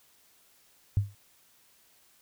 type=tone with exponential decay; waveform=sine; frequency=100.9 Hz; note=G#2; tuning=49 cents flat; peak=-18 dBFS; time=0.97-1.15 s; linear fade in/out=0 ms; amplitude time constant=39 ms; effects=white hiss -63 dBFS RMS until 2.21 s